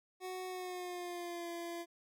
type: tone with pitch glide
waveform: 25% pulse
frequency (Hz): 370 to 341.3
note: F#4 to F4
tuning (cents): 0 to -40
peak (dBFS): -37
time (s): 0.2-1.86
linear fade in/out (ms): 50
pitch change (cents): -140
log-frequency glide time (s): 0.47-1.49
effects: none